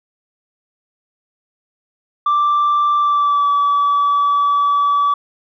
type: tone with pitch glide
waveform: sine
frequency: 1174.7 to 1147.9 Hz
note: D6 to D6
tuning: 0 to -40 cents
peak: -10 dBFS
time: 2.26-5.14 s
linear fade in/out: 5 ms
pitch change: -40 cents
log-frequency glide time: 2.98-3.49 s
effects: tanh soft clip ceiling -10 dBFS